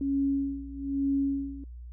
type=tone with tremolo; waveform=sine; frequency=276.3 Hz; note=C#4; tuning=6 cents flat; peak=-23 dBFS; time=0.01-1.64 s; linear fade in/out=2 ms; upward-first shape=sine; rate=1.1 Hz; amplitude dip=85%; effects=added 60 Hz sine -40 dBFS peak until 1.92 s